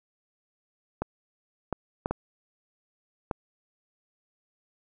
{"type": "clicks", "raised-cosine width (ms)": 1, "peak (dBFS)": -14, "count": 5, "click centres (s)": [1.02, 1.727, 2.059, 2.11, 3.312], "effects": []}